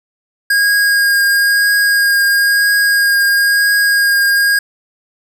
square tone with vibrato, 1629 Hz, G#6, 34 cents flat, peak -10 dBFS, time 0.5-4.59 s, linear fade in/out 5 ms, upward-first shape triangle, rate 1 Hz, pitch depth 14 cents each way, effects none

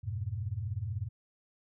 sine chord, F diminished, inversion none, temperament equal with one note detuned, 87.31 / 103.35 / 123.47 Hz, F2 / Ab2 / Cb3, 0 / -8 / 0 cents, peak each -39 / -35 / -39 dBFS, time 0.03-1.09 s, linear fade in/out 20 ms, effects none

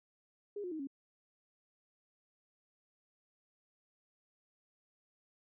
sine tone with pitch steps, 410 / 359 / 314.3 / 275.2 Hz, G#4 / F4 / D#4 / C#4, -22 / +48 / +18 / -12 cents, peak -38 dBFS, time 0.56-0.872 s, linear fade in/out 5 ms, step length 78 ms, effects none

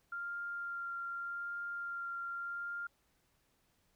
sine tone with vibrato, 1392 Hz, F6, 6 cents flat, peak -38 dBFS, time 0.12-2.87 s, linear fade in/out 5 ms, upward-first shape sine, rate 0.84 Hz, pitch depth 10 cents each way, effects pink hiss -75 dBFS RMS until 3.95 s

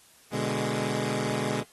15% pulse chord, G# diminished, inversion first, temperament equal, 123.47 / 146.83 / 207.7 Hz, B2 / D3 / G#3, 0 / 0 / 0 cents, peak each -25 / -26 / -24 dBFS, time 0.31-1.64 s, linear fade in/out 50 ms, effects white hiss -57 dBFS RMS until 1.72 s + AAC 32 kbps

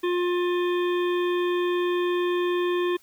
harmonic tone, 354.2 Hz, F4, 24 cents sharp, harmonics 1 / 3 / 5 / 7 / 9 / 10, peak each -22 / -32 / -36 / -39 / -41 / -42 dBFS, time 0.03-2.97 s, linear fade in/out 10 ms, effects white hiss -58 dBFS RMS until 3.02 s

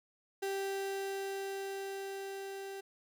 35% pulse tone with level ramp, 391.1 Hz, G4, 4 cents flat, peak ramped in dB -32 to -40 dBFS, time 0.42-2.81 s, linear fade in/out 10 ms, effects none

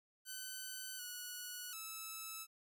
5% pulse tone with pitch steps, 1517 / 1469 / 1308 Hz, F#6 / F#6 / E6, +43 / -13 / -14 cents, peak -34 dBFS, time 0.25-2.47 s, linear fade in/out 50 ms, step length 740 ms, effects none

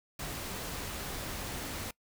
pink noise, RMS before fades -39 dBFS, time 0.19-1.91 s, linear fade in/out 5 ms, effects noise-tail reverb RT60 0.1 s tail -23 dB re dry

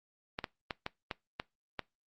clicks, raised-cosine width 0.3 ms, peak -19 dBFS, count 7, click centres 0.389 / 0.442 / 0.708 / 0.864 / 1.112 / 1.399 / 1.793 s, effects noise-tail reverb RT60 0.2 s tail -21 dB re dry + Opus 48 kbps

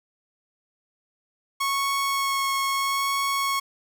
sawtooth tone with vibrato, 1100 Hz, C#6, 14 cents flat, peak -19 dBFS, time 1.6-3.6 s, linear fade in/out 10 ms, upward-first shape sine, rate 0.77 Hz, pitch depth 10 cents each way, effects none

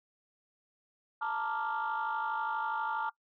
sine chord, Bb major seventh, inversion third, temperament equal, 880 / 932.3 / 1174.7 / 1396.9 Hz, A5 / Bb5 / D6 / F6, 0 / 0 / 0 / 0 cents, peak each -34 / -37 / -37 / -36 dBFS, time 1.21-3.1 s, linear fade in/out 10 ms, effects noise-tail reverb RT60 0.1 s tail -21 dB re dry + tanh soft clip ceiling -25 dBFS

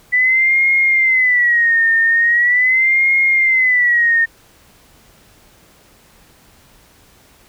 sine tone with vibrato, 1975.5 Hz, B6, in tune, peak -10 dBFS, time 0.12-4.26 s, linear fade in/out 20 ms, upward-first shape sine, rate 0.41 Hz, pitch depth 140 cents each way, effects pink hiss -49 dBFS RMS until 7.48 s

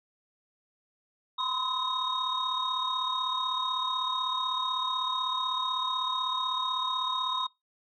sine tone cluster, 1007 / 1043 / 1269 / 3735 Hz, B5 / C6 / D#6 / A#7, +33 / -6 / +34 / +3 cents, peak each -33 / -33 / -38 / -31 dBFS, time 1.38-7.47 s, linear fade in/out 10 ms, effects noise-tail reverb RT60 0.2 s tail -23 dB re dry + tanh soft clip ceiling -19 dBFS

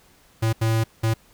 square tone bursts at uneven times, 112.2 Hz, A2, 34 cents sharp, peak -19 dBFS, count 3, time 0.42-0.53 / 0.61-0.84 / 1.03-1.14 s, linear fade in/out 10 ms, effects pink hiss -56 dBFS RMS until 1.33 s

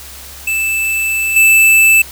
square tone with level steps, 2637 Hz, E7, in tune, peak -14 / -6 dBFS, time 0.47-2.02 s, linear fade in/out 5 ms, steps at 1.36 s, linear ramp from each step 5 ms, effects added 68 Hz sine -37 dBFS peak until 2.11 s + white hiss -33 dBFS RMS until 2.11 s

